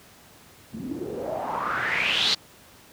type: noise with low-pass filter sweep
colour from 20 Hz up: white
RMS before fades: -27 dBFS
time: 0.72-2.35 s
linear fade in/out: 10 ms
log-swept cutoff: 200 to 4400 Hz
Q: 5.9
effects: pink hiss -51 dBFS RMS until 2.92 s + high-pass 80 Hz 12 dB/octave